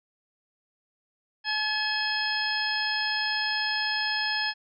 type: harmonic tone with a mistuned harmonic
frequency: 856 Hz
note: A5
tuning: 48 cents flat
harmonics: 1 / 2 / 3 / 4 / 5 / 6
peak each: -34 / -29 / -35 / -35 / -35 / -31 dBFS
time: 1.44-4.54 s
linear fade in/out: 50 ms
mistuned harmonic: 4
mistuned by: -78 cents
effects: none